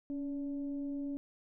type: tone with frequency modulation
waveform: sine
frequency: 280.8 Hz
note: C#4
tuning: 22 cents sharp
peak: -35 dBFS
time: 0.1-1.17 s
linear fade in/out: 0 ms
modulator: 295 Hz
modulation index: 0.34
effects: none